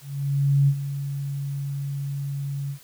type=tone with ADSR envelope; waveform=sine; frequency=140 Hz; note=C#3; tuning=18 cents sharp; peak=-14 dBFS; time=0.01-2.79 s; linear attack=670 ms; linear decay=63 ms; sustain=-12 dB; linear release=89 ms; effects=white hiss -51 dBFS RMS until 2.83 s